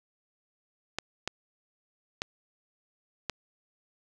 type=clicks; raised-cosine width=0.2 ms; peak=-13 dBFS; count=4; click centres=0.986 / 1.276 / 2.219 / 3.297 s; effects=none